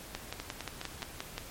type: two click trains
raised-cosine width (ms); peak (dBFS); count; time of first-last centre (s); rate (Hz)
0.2; -20 / -18; 4 / 8; 0.4-1.021 / 0.15-1.38; 4.83 / 5.69
effects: pink hiss -47 dBFS RMS until 1.5 s + MP3 64 kbps